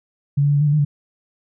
sine tone with pitch steps, 141.8 / 143.8 / 144.7 / 143.2 / 150.1 / 144.7 / 152 / 144.2 Hz, C#3 / D3 / D3 / D3 / D3 / D3 / D#3 / D3, +40 / -36 / -25 / -43 / +38 / -25 / -40 / -31 cents, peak -13 dBFS, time 0.37-0.85 s, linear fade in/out 10 ms, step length 60 ms, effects none

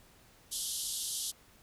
white band-pass noise, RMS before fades -37 dBFS, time 0.51-1.32 s, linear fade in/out 20 ms, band 3000 to 12000 Hz, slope 96 dB/octave, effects pink hiss -61 dBFS RMS until 1.62 s

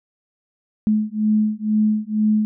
sine beating tone pair, 213 / 215.1 Hz, G#3 / A3, +44 / -39 cents, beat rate 2.1 Hz, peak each -19 dBFS, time 0.87-2.45 s, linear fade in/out 0 ms, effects none

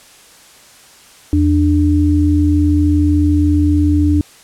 sine tone pair together, 83.1 / 296.1 Hz, E2 / D4, +15 / +14 cents, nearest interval octave + minor seventh, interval 2199 cents, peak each -12 dBFS, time 1.33-4.21 s, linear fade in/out 0 ms, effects white hiss -43 dBFS RMS until 4.43 s + low-pass 10000 Hz 12 dB/octave

